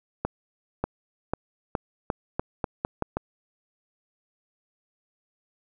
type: accelerating click train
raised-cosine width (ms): 1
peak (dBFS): -11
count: 10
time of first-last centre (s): 0.25-3.17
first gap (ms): 590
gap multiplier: 0.84
effects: none